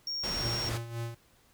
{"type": "tone", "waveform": "triangle", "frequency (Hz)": 5550, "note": "F8", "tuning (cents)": -12, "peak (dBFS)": -31, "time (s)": [0.07, 0.69], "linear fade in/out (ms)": 2}
{"type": "low-pass noise", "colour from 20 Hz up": "pink", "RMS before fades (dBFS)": -37, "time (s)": [0.23, 0.78], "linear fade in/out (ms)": 10, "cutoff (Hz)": 9300, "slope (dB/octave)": 12}
{"type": "tone with tremolo", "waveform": "square", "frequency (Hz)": 116.54, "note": "A#2", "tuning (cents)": 0, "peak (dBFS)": -33, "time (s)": [0.42, 1.15], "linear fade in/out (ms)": 10, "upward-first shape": "sine", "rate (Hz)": 3.8, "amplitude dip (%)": 65}
{"effects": ["pink hiss -64 dBFS RMS until 1.53 s"]}